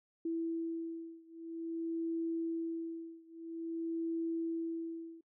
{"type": "beating tone pair", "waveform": "sine", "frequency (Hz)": [330, 330.5], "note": ["E4", "E4"], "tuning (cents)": [2, 5], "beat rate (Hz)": 0.5, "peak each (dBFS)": [-38, -39], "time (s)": [0.25, 5.21], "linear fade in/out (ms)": 5, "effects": ["noise-tail reverb RT60 0.1 s tail -21 dB re dry"]}